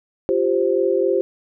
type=chord; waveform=sine; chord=F suspended second; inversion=none; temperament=just; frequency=349.2 / 392.9 / 523.8 Hz; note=F4 / G4 / C5; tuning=0 / +4 / +2 cents; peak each=-21 / -19 / -20 dBFS; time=0.29-1.21 s; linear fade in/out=0 ms; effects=none